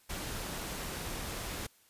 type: noise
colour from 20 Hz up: pink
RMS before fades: -39 dBFS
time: 0.09-1.67 s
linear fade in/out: 10 ms
effects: white hiss -65 dBFS RMS until 1.89 s + resampled to 32000 Hz